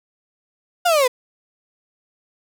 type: linear sweep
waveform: 35% pulse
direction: down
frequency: 726 to 483.2 Hz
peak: -12 dBFS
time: 0.85-1.08 s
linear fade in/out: 10 ms
effects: none